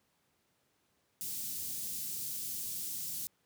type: band-stop noise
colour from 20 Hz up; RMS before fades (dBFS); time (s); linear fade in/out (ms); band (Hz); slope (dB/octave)
white; -39; 1.21-3.27; 0; 200 to 5600; 12
effects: pink hiss -75 dBFS RMS until 3.45 s + high-pass 100 Hz 12 dB/octave